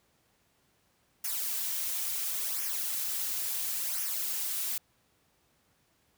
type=noise with flanger; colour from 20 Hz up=blue; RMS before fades=-33 dBFS; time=1.24-4.78 s; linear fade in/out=5 ms; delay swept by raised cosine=0.24 to 5.24 ms; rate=0.72 Hz; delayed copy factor=-0.65; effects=pink hiss -70 dBFS RMS until 6.17 s + high-pass 60 Hz 12 dB/octave